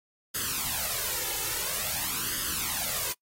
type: noise with flanger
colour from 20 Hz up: white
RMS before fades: -31 dBFS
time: 0.34-3.13 s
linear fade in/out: 10 ms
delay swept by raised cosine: 0.61 to 2.31 ms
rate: 0.49 Hz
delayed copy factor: +0.75
effects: noise-tail reverb RT60 0.1 s tail -24 dB re dry + AAC 48 kbps